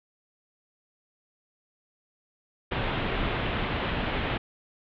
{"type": "low-pass noise", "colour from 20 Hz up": "pink", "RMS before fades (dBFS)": -29, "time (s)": [2.71, 4.38], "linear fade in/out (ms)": 10, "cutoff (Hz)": 3500, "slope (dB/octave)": 48, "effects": []}